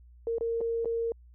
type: tone with dropouts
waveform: sine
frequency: 461.1 Hz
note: A#4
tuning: 19 cents flat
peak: -27 dBFS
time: 0.27-1.12 s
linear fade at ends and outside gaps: 1 ms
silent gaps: 0.383-0.409 / 0.607-0.612 / 0.847-0.856 s
effects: added 60 Hz sine -51 dBFS peak until 1.34 s